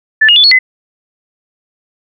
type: tone with pitch steps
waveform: sine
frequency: 1753 / 2861 / 3467 / 4358 / 2033 Hz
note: A6 / F7 / A7 / C#8 / B6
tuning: -7 / +41 / -26 / -30 / +50 cents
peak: -3 dBFS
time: 0.21-0.59 s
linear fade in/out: 10 ms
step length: 76 ms
effects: none